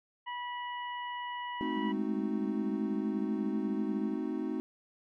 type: harmonic tone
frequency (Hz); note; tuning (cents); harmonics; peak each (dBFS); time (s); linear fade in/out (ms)
976; B5; -21; 1 / 2 / 3; -37 / -43 / -47; 0.26-1.93; 20
type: chord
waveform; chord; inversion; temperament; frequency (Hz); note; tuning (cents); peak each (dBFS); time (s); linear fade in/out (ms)
triangle; A diminished seventh; none; equal; 220 / 261.6 / 311.1 / 370; A3 / C4 / Eb4 / Gb4; 0 / 0 / 0 / 0; -37 / -35 / -34 / -38; 1.61-4.6; 0
type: tone with vibrato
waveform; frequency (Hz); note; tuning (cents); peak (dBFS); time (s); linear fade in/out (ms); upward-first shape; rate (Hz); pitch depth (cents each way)
sine; 207.7; G#3; 0; -34; 1.76-4.15; 20; triangle; 4; 43
effects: none